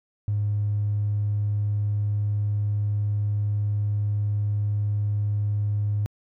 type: tone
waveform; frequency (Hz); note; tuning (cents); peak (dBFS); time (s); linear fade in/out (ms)
triangle; 103.6; G#2; -4; -18; 0.28-6.06; 0
effects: tanh soft clip ceiling -19 dBFS